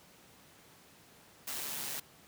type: noise with amplitude modulation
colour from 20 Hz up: white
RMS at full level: -37 dBFS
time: 1.47-2 s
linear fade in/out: 5 ms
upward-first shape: sine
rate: 142 Hz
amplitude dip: 45%
effects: pink hiss -59 dBFS RMS until 2.27 s + high-pass 100 Hz 12 dB/octave